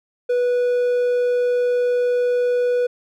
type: tone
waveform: triangle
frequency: 490.6 Hz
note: B4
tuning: 12 cents flat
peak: -14 dBFS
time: 0.29-2.87 s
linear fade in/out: 10 ms
effects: none

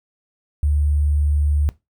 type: tone with sample-and-hold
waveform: sine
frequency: 73.42 Hz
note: D2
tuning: in tune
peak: -15 dBFS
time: 0.63-1.69 s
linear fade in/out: 0 ms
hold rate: 8820 Hz
effects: noise-tail reverb RT60 0.2 s tail -18 dB re dry

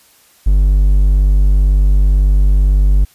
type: tone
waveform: triangle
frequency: 49 Hz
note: G1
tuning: in tune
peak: -5 dBFS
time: 0.46-3.05 s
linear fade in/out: 10 ms
effects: white hiss -49 dBFS RMS until 3.14 s + resampled to 32000 Hz

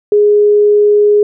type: tone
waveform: sine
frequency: 415.3 Hz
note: G#4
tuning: in tune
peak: -5 dBFS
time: 0.12-1.23 s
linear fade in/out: 2 ms
effects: none

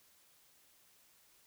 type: silence
effects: white hiss -67 dBFS RMS until 1.46 s

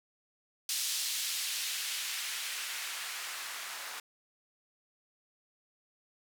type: noise with band-pass filter sweep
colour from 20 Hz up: blue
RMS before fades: -37 dBFS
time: 0.69-4 s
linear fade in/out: 2 ms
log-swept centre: 4300 to 1100 Hz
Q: 0.97
effects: none

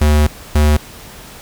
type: tone pair in turn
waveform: square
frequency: 75 / 75 Hz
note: D2 / D2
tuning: +37 / +37 cents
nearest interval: unison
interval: 0 cents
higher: neither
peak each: -9 dBFS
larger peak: neither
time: 0.01-0.27 / 0.55-0.77 s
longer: first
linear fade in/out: 5 ms
effects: pink hiss -36 dBFS RMS until 1.41 s

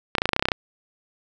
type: clicks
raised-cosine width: 0.3 ms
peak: -3 dBFS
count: 12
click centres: 0.152 / 0.183 / 0.219 / 0.256 / 0.291 / 0.333 / 0.364 / 0.395 / 0.425 / 0.455 / 0.486 / 0.518 s
effects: none

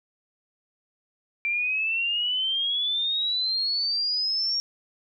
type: exponential sweep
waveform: sine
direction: up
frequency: 2349 to 5588 Hz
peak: -23 dBFS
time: 1.45-4.6 s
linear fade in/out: 0 ms
effects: none

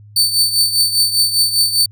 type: tone with tremolo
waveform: sawtooth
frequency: 4541 Hz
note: C#8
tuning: 41 cents sharp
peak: -6 dBFS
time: 0.16-1.86 s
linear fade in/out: 5 ms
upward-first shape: triangle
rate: 5 Hz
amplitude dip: 75%
effects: added 104 Hz sine -38 dBFS peak until 1.91 s

